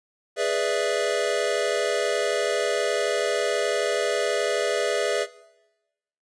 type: chord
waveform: square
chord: E dominant seventh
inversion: first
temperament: equal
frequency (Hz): 415.3 / 493.9 / 587.3 / 659.3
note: G#4 / B4 / D5 / E5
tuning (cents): 0 / 0 / 0 / 0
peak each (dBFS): -28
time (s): 0.36-5.27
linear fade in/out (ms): 50
effects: noise-tail reverb RT60 1.0 s tail -19 dB re dry + resampled to 22050 Hz